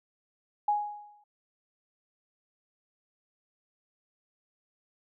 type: tone with exponential decay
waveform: sine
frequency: 831 Hz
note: G#5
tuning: 1 cent sharp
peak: -21 dBFS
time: 0.68-1.24 s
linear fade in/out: 5 ms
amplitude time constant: 120 ms
effects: none